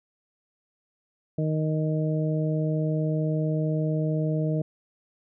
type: harmonic tone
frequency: 155.56 Hz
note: D#3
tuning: in tune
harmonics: 1 / 2 / 3 / 4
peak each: -24 / -31 / -33 / -33 dBFS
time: 1.38-4.62 s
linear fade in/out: 5 ms
effects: none